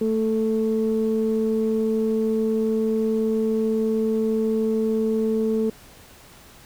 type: tone pair together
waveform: sine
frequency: 221.6 / 440 Hz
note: A3 / A4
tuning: +13 / 0 cents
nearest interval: octave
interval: 1187 cents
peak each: -21 dBFS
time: 0.01-5.7 s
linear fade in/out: 5 ms
effects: tanh soft clip ceiling -13 dBFS + pink hiss -48 dBFS RMS until 6.65 s